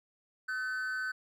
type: tone with amplitude modulation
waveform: triangle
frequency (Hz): 1516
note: F#6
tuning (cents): +42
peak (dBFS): -28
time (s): 0.48-1.12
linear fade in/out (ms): 10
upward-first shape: sine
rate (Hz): 234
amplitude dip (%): 60
effects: none